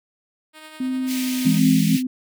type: tone with tremolo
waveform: 5% pulse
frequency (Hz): 311.1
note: D#4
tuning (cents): 0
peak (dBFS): -26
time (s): 0.53-1.62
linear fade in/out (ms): 50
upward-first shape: triangle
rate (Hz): 10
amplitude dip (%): 45
type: tone with vibrato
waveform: sine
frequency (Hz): 256.9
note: C4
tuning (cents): -32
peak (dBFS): -21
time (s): 0.8-2.07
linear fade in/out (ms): 5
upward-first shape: sine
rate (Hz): 1.3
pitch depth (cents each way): 14
type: high-pass noise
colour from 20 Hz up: pink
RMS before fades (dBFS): -31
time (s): 1.06-2.03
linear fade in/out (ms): 50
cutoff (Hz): 2000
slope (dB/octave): 48
type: chord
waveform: sine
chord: E augmented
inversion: none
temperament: equal with one note detuned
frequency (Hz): 165.39 / 207.7 / 261.6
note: E3 / G#3 / B#3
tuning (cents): +6 / 0 / 0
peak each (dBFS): -19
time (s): 1.45-1.97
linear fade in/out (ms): 10
effects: none